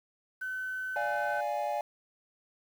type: tone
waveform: sine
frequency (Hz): 1518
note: F#6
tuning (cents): +44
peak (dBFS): -33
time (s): 0.41-1.41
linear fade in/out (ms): 10
type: chord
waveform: triangle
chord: D diminished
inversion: none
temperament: equal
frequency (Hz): 587.3 / 698.5 / 830.6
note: D5 / F5 / Ab5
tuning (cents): 0 / 0 / 0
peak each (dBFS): -32 / -33 / -31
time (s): 0.96-1.81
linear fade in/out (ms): 2
effects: tanh soft clip ceiling -19 dBFS + 9-bit